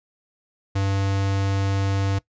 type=tone; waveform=square; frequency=98 Hz; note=G2; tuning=in tune; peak=-21 dBFS; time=0.75-2.19 s; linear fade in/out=10 ms; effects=noise-tail reverb RT60 0.1 s tail -19 dB re dry + resampled to 16000 Hz